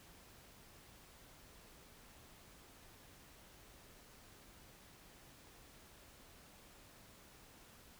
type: silence
effects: pink hiss -61 dBFS RMS until 7.99 s